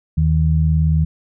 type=tone pair together; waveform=sine; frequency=78.7 / 157.4 Hz; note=D#2 / D#3; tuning=+20 / +20 cents; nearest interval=octave; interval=1200 cents; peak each=-15 dBFS; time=0.17-1.05 s; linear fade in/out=10 ms; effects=none